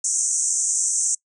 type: band-pass noise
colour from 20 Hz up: pink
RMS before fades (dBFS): -22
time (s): 0.04-1.15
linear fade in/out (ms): 5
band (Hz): 6000 to 8800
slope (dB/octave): 96
effects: noise-tail reverb RT60 0.1 s tail -24 dB re dry